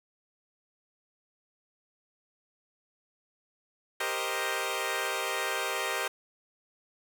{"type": "chord", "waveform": "10% pulse", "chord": "C minor seventh", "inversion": "second", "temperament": "equal", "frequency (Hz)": [392, 466.2, 523.3, 622.3], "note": ["G4", "Bb4", "C5", "Eb5"], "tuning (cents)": [0, 0, 0, 0], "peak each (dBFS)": -27, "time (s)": [4, 6.08], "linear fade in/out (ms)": 5, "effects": []}